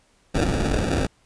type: noise with sample-and-hold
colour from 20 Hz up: pink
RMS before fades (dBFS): -22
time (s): 0.34-1.07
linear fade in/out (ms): 10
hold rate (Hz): 1050
effects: pink hiss -61 dBFS RMS until 1.25 s + resampled to 22050 Hz